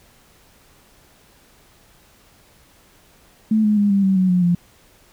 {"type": "tone with pitch steps", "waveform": "sine", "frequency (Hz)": [217.8, 211, 204.4, 198, 191.81, 185.81, 180, 174.37], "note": ["A3", "G#3", "G#3", "G3", "G3", "F#3", "F#3", "F3"], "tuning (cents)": [-17, 28, -27, 18, -37, 8, -47, -2], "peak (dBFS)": -13, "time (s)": [3.51, 4.55], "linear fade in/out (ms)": 5, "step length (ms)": 130, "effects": ["pink hiss -53 dBFS RMS until 5.12 s"]}